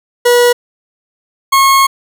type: tone pair in turn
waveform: 40% pulse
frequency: 484.5 / 1087.7 Hz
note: B4 / C#6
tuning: -33 / -33 cents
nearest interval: octave + major second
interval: 1400 cents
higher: second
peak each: -5 dBFS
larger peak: neither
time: 0.25-0.53 / 1.52-1.87 s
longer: second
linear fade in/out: 10 ms
effects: none